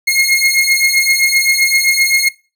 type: beating tone pair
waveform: sawtooth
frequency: 2147 / 2154.7 Hz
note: C7 / C#7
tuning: +44 / -50 cents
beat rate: 7.7 Hz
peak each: -10 dBFS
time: 0.07-2.29 s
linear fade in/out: 10 ms
effects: noise-tail reverb RT60 0.3 s tail -19 dB re dry